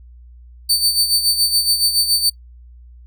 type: tone with tremolo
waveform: sawtooth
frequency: 4560 Hz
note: C#8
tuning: 48 cents sharp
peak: -9 dBFS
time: 0.69-2.3 s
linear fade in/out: 10 ms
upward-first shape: sine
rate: 7.1 Hz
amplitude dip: 65%
effects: noise-tail reverb RT60 0.1 s tail -22 dB re dry + added 60 Hz sine -39 dBFS peak until 3.06 s